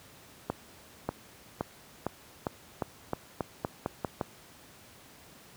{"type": "accelerating click train", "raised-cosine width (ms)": 1, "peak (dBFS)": -15, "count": 12, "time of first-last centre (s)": [0.5, 4.212], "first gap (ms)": 590, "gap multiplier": 0.88, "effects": ["pink hiss -54 dBFS RMS until 5.56 s", "high-pass 80 Hz 12 dB/octave"]}